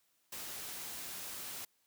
white noise, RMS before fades -44 dBFS, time 0.32-1.65 s, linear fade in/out 5 ms, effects white hiss -75 dBFS RMS until 1.86 s + high-pass 60 Hz 12 dB/octave

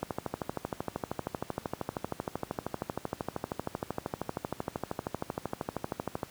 click train, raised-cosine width 1 ms, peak -17 dBFS, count 81, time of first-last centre 0.03-6.232 s, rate 12.9 Hz, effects pink hiss -52 dBFS RMS until 6.3 s + high-pass 80 Hz 12 dB/octave

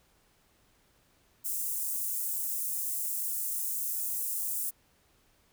white high-pass noise, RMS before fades -33 dBFS, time 1.44-4.71 s, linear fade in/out 20 ms, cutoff 7900 Hz, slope 24 dB/octave, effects pink hiss -67 dBFS RMS until 5.52 s

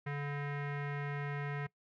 square tone with low-pass filter, 143.7 Hz, D3, 37 cents flat, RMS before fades -38 dBFS, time 0.06-1.67 s, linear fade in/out 10 ms, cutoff 2000 Hz, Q 3.3, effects noise-tail reverb RT60 0.1 s tail -21 dB re dry

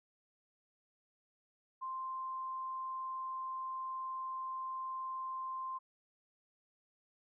sine tone, 1046.5 Hz, C6, in tune, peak -38 dBFS, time 1.81-5.79 s, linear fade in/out 20 ms, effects none

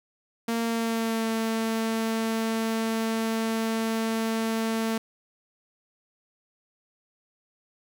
sawtooth tone with pitch glide, 230.2 to 224.2 Hz, A#3 to A3, -22 to +33 cents, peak -21 dBFS, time 0.48-4.98 s, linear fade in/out 5 ms, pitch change -45 cents, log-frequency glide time 0.62-1.27 s, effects none

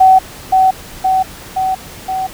sine tone with echo, 756 Hz, F#5, 37 cents sharp, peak -3 dBFS, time 0-0.19 s, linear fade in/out 10 ms, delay 520 ms, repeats 4, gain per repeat -3 dB, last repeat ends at 2.27 s, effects pink hiss -33 dBFS RMS until 2.33 s

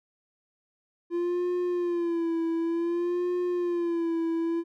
triangle tone with vibrato, 343.1 Hz, F4, 31 cents flat, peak -23 dBFS, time 1.1-4.64 s, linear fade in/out 50 ms, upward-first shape sine, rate 0.55 Hz, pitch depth 67 cents each way, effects none

